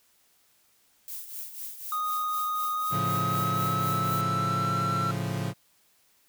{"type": "noise with tremolo", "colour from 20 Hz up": "violet", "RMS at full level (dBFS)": -36, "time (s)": [1.08, 4.21], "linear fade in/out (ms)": 0, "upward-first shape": "triangle", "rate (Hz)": 4, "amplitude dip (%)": 70}
{"type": "tone with pitch glide", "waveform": "triangle", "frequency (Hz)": [1241, 1345.5], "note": ["D#6", "E6"], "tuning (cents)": [-5, 35], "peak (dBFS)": -25, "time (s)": [1.92, 5.11], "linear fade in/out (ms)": 2, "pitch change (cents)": 140, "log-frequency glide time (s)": [2.73, 4.74]}
{"type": "chord", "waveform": "40% pulse", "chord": "A augmented", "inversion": "none", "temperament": "equal", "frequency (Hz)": [110, 138.59, 174.61], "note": ["A2", "C#3", "E#3"], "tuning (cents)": [0, 0, 0], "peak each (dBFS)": -32, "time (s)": [2.9, 5.54], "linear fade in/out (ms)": 50}
{"effects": ["white hiss -65 dBFS RMS until 6.28 s"]}